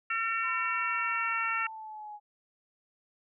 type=harmonic tone; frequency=453 Hz; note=A#4; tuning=50 cents flat; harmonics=3 / 4 / 5 / 6; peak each=-31 / -35 / -36 / -35 dBFS; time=0.1-1.67 s; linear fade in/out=5 ms
type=linear sweep; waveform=sine; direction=down; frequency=1026 to 830.6 Hz; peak=-40 dBFS; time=0.42-2.2 s; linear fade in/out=50 ms
effects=none